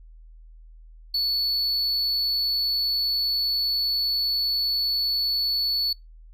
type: tone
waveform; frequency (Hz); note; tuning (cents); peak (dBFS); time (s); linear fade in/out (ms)
triangle; 4435; C#8; 0; -20; 1.14-5.93; 5
effects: noise-tail reverb RT60 0.2 s tail -26 dB re dry + added 40 Hz sine -44 dBFS peak until 6.33 s